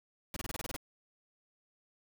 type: noise bursts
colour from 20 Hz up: pink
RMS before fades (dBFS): -39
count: 9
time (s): 0.34-0.764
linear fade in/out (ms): 2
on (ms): 24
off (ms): 26
effects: none